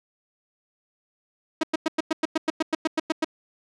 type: tone bursts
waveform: sawtooth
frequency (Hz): 317.9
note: D#4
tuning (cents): +37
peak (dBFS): -16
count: 14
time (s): 1.61-3.246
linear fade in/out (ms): 5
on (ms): 24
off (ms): 100
effects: low-pass 6000 Hz 12 dB/octave